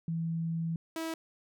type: tone pair in turn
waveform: sine / sawtooth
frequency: 164.81 / 324.7 Hz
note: E3 / E4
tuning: 0 / -26 cents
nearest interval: octave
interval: 1174 cents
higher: second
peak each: -30 / -30 dBFS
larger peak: neither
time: 0.08-0.76 / 0.96-1.14 s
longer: first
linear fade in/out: 2 ms
effects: none